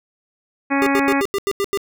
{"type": "harmonic tone", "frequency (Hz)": 277.3, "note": "C#4", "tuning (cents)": 1, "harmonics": [1, 2, 3, 4, 5, 6, 7, 8, 9], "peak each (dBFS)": [-18, -26, -24, -26, -30, -27, -27, -29, -29], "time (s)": [0.7, 1.22], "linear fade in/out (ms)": 20}
{"type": "tone bursts", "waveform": "square", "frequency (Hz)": 398.7, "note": "G4", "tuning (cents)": 29, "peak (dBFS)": -18, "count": 8, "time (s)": [0.82, 1.774], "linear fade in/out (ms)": 0, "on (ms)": 44, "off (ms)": 86}
{"effects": []}